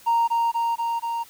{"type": "tone with echo", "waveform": "triangle", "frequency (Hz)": 929, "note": "A#5", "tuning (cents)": -6, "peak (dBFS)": -14, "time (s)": [0.06, 0.28], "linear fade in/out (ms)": 20, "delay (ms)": 240, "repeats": 4, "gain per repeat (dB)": -2, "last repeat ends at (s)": 1.24, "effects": ["tanh soft clip ceiling -13 dBFS", "white hiss -50 dBFS RMS until 1.29 s"]}